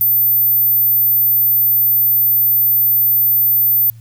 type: tone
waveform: sine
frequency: 14080 Hz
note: A9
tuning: in tune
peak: -10 dBFS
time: 0.01-3.9 s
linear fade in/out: 0 ms
effects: added 113 Hz sine -35 dBFS peak until 4 s + white hiss -55 dBFS RMS until 4 s